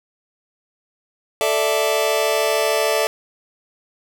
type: chord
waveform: sawtooth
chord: A suspended fourth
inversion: none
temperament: just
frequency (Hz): 440 / 586.7 / 660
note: A4 / D5 / E5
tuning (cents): 0 / -2 / +2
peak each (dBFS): -17 / -17 / -17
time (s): 1.41-3.07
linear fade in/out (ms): 0
effects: none